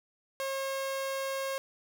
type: tone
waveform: sawtooth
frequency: 540 Hz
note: C#5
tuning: 45 cents flat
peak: -28 dBFS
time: 0.4-1.58 s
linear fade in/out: 0 ms
effects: none